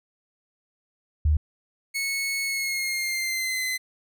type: tone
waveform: sine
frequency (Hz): 75.8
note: D#2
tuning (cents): -45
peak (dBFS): -17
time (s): 1.25-1.37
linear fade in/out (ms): 5
type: tone with pitch glide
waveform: sawtooth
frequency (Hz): 2200 to 2041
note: C#7 to C7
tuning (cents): -14 to -44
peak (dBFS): -22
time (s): 1.94-3.78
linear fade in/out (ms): 20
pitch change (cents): -130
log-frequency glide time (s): 2.44-3.63
effects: none